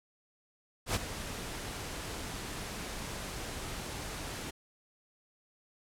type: noise with ADSR envelope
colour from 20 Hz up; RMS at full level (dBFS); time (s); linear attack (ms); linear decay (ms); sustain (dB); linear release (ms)
pink; -29; 0.86-4.51; 87; 31; -11; 13
effects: low-pass 11000 Hz 12 dB/octave